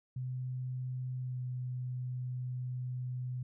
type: tone with pitch glide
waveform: sine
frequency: 127.5 to 125.89 Hz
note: C3 to B2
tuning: -44 to +34 cents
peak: -35 dBFS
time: 0.16-3.43 s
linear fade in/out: 5 ms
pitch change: -22 cents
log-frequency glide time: 1.19-1.4 s
effects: none